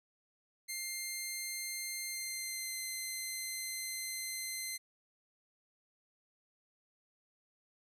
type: tone with pitch glide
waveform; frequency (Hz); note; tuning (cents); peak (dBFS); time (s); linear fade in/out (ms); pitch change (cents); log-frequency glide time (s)
10% pulse; 2100 to 2068; C7 to C7; +6 to -21; -29; 0.68-4.78; 20; -27; 2.11-2.77
effects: resampled to 32000 Hz